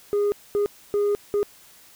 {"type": "tone bursts at uneven times", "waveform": "sine", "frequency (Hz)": 410, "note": "G#4", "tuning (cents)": -22, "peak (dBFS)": -16, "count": 4, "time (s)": [[0.13, 0.32], [0.55, 0.66], [0.94, 1.15], [1.34, 1.43]], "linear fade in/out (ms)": 0, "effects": ["tanh soft clip ceiling -18 dBFS", "white hiss -51 dBFS RMS until 1.95 s"]}